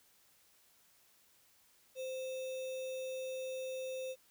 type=tone with sample-and-hold; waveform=sine; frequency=520 Hz; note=C5; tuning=11 cents flat; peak=-38 dBFS; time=1.95-4.16 s; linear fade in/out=50 ms; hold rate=3150 Hz; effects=white hiss -68 dBFS RMS until 4.3 s